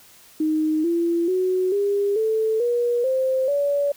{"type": "tone with pitch steps", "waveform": "sine", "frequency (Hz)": [311.1, 339.3, 370, 403.4, 440, 479.8, 523.2, 570.6], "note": ["D#4", "F4", "F#4", "G4", "A4", "A#4", "C5", "C#5"], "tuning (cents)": [0, -50, 0, 50, 0, 50, 0, 50], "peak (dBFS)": -18, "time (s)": [0.4, 3.92], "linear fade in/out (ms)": 5, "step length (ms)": 440, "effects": ["white hiss -50 dBFS RMS until 3.96 s"]}